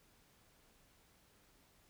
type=silence; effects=pink hiss -69 dBFS RMS until 1.89 s